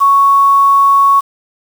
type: tone with quantisation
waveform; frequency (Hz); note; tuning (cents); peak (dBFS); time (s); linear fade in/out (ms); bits
sine; 1110; C#6; +2; -5; 0-1.21; 20; 5
effects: none